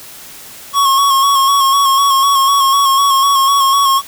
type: tone with vibrato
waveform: square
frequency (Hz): 1100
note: C#6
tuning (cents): -14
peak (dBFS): -9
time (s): 0.73-4.02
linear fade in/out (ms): 50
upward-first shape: square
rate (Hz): 4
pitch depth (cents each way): 31
effects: white hiss -34 dBFS RMS until 4.07 s